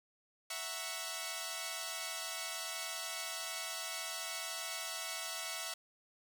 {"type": "chord", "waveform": "5% pulse", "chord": "F# dominant seventh", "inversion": "third", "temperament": "equal", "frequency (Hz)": [659.3, 740, 932.3, 1108.7], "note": ["E5", "F#5", "A#5", "C#6"], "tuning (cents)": [0, 0, 0, 0], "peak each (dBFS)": [-31, -34, -37, -34], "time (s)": [0.5, 5.74], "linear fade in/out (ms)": 5, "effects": []}